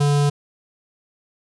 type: tone with notch filter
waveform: square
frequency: 144.4 Hz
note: D3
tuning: 29 cents flat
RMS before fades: -17 dBFS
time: 0-0.3 s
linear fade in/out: 10 ms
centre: 2000 Hz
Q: 1.7
effects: resampled to 24000 Hz